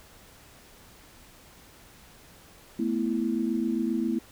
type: chord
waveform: sine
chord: A suspended second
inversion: none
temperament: just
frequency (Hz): 220 / 247.5 / 330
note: A3 / B3 / E4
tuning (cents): 0 / +4 / +2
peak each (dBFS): -29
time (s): 2.79-4.19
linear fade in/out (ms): 5
effects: pink hiss -53 dBFS RMS until 4.31 s